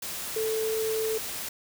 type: tone in noise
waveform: sine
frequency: 440.6 Hz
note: A4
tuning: 2 cents sharp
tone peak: -26 dBFS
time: 0.36-1.18 s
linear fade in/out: 5 ms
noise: white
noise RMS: -35 dBFS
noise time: 0.02-1.49 s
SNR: +6 dB
effects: none